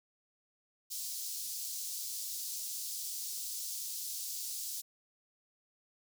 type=high-pass noise; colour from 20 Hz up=pink; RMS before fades=-40 dBFS; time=0.9-4.82 s; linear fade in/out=20 ms; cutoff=4800 Hz; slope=24 dB/octave; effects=none